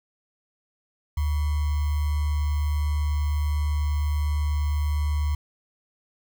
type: tone with sample-and-hold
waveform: sine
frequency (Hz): 74.3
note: D2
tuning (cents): +21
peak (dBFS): -21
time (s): 1.17-5.35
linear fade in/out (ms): 5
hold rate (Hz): 1050
effects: none